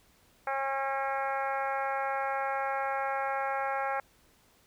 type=harmonic tone with a mistuned harmonic; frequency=271.6 Hz; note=C#4; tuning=35 cents flat; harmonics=2 / 3 / 4 / 5 / 6 / 7 / 8 / 9; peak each=-36 / -32 / -39 / -37 / -39 / -44 / -43 / -49 dBFS; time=0.47-4 s; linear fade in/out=2 ms; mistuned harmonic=9; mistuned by=-24 cents; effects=pink hiss -64 dBFS RMS until 4.66 s